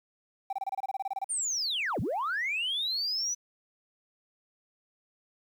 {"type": "tone bursts", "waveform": "triangle", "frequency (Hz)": 779, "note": "G5", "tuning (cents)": -11, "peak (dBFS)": -26, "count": 14, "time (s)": [0.5, 1.244], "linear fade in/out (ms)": 5, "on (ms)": 29, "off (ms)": 26}
{"type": "linear two-way sweep", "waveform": "sine", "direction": "down then up", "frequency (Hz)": [9180, 77.6, 6020], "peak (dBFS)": -27, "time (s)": [1.29, 3.35], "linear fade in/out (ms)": 20, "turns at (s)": 2}
{"effects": ["tanh soft clip ceiling -25 dBFS", "10-bit"]}